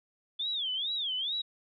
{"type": "tone with vibrato", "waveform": "sine", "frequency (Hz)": 3420, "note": "A7", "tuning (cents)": -50, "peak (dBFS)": -30, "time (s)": [0.39, 1.42], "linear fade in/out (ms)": 10, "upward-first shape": "sine", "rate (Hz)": 2.3, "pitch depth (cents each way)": 230, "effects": []}